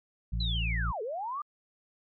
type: harmonic tone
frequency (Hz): 56.7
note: A#1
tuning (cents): -47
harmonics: 1 / 2 / 3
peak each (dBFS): -29 / -35 / -39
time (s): 0.32-0.92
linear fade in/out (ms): 10
type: linear two-way sweep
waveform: sine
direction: down then up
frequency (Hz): 4082 to 409.1 to 1220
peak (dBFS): -32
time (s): 0.4-1.42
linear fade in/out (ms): 5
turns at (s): 1.02
effects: MP3 64 kbps